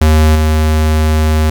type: tone with level steps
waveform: square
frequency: 77.78 Hz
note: D#2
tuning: in tune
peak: -6 / -9 dBFS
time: 0.01-1.5 s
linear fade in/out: 5 ms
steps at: 0.35 s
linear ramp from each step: 5 ms
effects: 7-bit